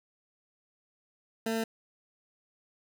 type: tone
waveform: 20% pulse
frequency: 224.6 Hz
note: A3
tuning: 36 cents sharp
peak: -24 dBFS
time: 1.46-1.64 s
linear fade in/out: 5 ms
effects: none